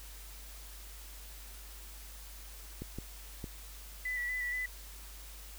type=clicks; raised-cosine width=3 ms; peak=-27 dBFS; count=3; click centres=2.82 / 2.986 / 3.442 s
type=tone with vibrato; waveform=sine; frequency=1975.5 Hz; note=B6; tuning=in tune; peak=-33 dBFS; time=4.05-4.66 s; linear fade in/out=5 ms; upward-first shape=square; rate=4.2 Hz; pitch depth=22 cents each way
effects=added 50 Hz sine -48 dBFS peak until 5.58 s + white hiss -52 dBFS RMS until 5.58 s